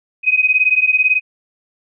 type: beating tone pair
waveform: sine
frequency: 2505 / 2523 Hz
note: D#7 / D#7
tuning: +11 / +23 cents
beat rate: 18 Hz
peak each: -14 dBFS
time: 0.23-1.21 s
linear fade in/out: 50 ms
effects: none